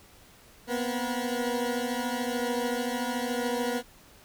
20% pulse tone cluster, 240.2 / 253.8 / 481.4 Hz, B3 / B3 / B4, -48 / +47 / -44 cents, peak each -26 / -28 / -30 dBFS, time 0.67-3.83 s, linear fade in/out 50 ms, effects pink hiss -55 dBFS RMS until 4.24 s

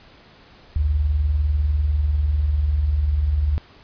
sine tone pair together, 54.33 / 74.5 Hz, A1 / D2, -21 / +25 cents, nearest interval perfect fourth, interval 546 cents, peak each -26 / -17 dBFS, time 0.76-3.58 s, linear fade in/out 0 ms, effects pink hiss -49 dBFS RMS until 3.83 s + resampled to 11025 Hz

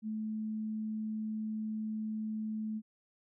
sine tone, 216.9 Hz, A3, 25 cents flat, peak -34 dBFS, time 0.02-2.82 s, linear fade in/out 50 ms, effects none

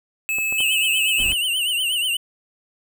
square tone, 2600 Hz, E7, 24 cents flat, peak -21 dBFS, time 0.29-1.32 s, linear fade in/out 0 ms
clicks, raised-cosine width 1 ms, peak -21 dBFS, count 3, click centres 0.385 / 0.525 / 0.605 s
square tone with vibrato, 2908 Hz, F#7, 31 cents flat, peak -20 dBFS, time 0.58-2.17 s, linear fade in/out 5 ms, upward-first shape triangle, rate 8.3 Hz, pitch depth 130 cents each way
brown noise, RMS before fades -31 dBFS, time 1.18-1.34 s, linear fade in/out 10 ms
effects none

